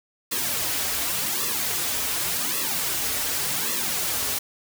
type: noise with flanger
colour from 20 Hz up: white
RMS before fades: -26 dBFS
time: 0.31-4.39 s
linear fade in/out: 10 ms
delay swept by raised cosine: 1.3 to 5.9 ms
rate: 0.88 Hz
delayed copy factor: -0.95
effects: none